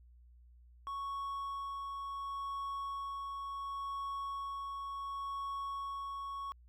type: tone with tremolo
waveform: triangle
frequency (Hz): 1108.7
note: C#6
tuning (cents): 0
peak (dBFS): -35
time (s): 0.87-6.52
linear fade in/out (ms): 0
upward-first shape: sine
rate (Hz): 0.7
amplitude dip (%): 25
effects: added 60 Hz sine -57 dBFS peak until 6.68 s